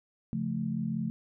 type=chord; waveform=sine; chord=Db augmented; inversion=none; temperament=equal; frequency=138.59 / 174.61 / 220 Hz; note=Db3 / F3 / A3; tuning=0 / 0 / 0 cents; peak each=-36 / -34 / -32 dBFS; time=0.33-1.1 s; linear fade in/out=0 ms; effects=none